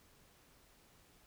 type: silence
effects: pink hiss -66 dBFS RMS until 1.26 s